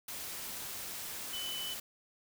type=tone in noise; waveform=sine; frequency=3006 Hz; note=F#7; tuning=27 cents sharp; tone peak=-38 dBFS; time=1.33-1.74 s; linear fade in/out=5 ms; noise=white; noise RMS=-42 dBFS; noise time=0.08-1.8 s; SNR=+1 dB; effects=none